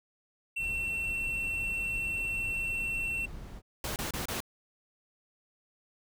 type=tone; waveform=triangle; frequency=2705 Hz; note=E7; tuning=44 cents sharp; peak=-29 dBFS; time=0.56-3.26 s; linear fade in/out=10 ms
type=noise; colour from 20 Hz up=brown; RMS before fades=-42 dBFS; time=0.58-3.62 s; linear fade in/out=50 ms
type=noise bursts; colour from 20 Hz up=pink; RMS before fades=-35 dBFS; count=4; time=3.84-4.404 s; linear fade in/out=2 ms; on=120 ms; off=28 ms
effects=none